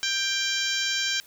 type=harmonic tone; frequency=789 Hz; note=G5; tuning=11 cents sharp; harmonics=2 / 3 / 4 / 5 / 6 / 7 / 8 / 9; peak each=-30 / -33 / -30 / -32 / -35 / -32 / -35 / -38 dBFS; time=0.03-1.2 s; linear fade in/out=0 ms; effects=white hiss -53 dBFS RMS until 1.26 s